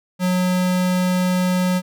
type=tone; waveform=square; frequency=182.2 Hz; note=F#3; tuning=26 cents flat; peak=-17 dBFS; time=0.19-1.82 s; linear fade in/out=50 ms; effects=none